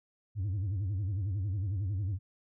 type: tone with vibrato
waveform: sine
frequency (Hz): 98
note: G2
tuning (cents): 0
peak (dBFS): -27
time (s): 0.35-2.19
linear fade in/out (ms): 50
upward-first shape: sine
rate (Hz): 11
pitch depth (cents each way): 160
effects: tanh soft clip ceiling -29 dBFS